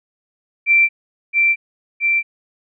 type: tone with echo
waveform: sine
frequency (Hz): 2349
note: D7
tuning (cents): 0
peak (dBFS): -9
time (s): 0.66-0.89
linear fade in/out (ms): 50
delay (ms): 670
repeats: 2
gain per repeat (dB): -2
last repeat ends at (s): 2.23
effects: none